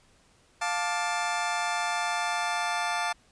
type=chord; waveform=25% pulse; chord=D minor; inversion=first; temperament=just; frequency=704.8 / 881 / 1174.7 Hz; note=F5 / A5 / D6; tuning=+16 / +2 / 0 cents; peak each=-27 / -27 / -30 dBFS; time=0.61-3.13 s; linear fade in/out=10 ms; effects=pink hiss -62 dBFS RMS until 3.31 s + resampled to 22050 Hz